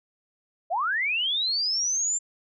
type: linear sweep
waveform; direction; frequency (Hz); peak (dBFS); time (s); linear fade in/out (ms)
sine; up; 611 to 7340; -23; 0.7-2.19; 20
effects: none